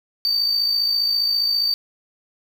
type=tone with amplitude modulation; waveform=triangle; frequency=4600 Hz; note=D8; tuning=37 cents flat; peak=-14 dBFS; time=0.25-1.74 s; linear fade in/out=0 ms; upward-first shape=sine; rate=54.9 Hz; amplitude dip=50%; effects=7-bit